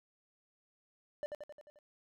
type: tone with echo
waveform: triangle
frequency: 593 Hz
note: D5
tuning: 17 cents sharp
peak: -33 dBFS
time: 1.23-1.26 s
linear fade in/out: 0 ms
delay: 88 ms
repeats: 6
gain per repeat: -4 dB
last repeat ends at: 1.788 s
effects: none